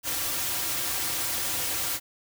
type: noise with comb filter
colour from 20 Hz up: white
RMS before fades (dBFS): -29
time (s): 0.03-2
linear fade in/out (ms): 50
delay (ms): 4.7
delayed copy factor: -1
effects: none